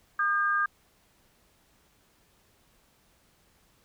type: tone pair together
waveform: sine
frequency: 1217.4 / 1605 Hz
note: D#6 / G6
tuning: -38 / +40 cents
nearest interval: perfect fourth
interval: 478 cents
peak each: -26 dBFS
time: 0.19-0.66 s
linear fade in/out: 5 ms
effects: pink hiss -65 dBFS RMS until 3.84 s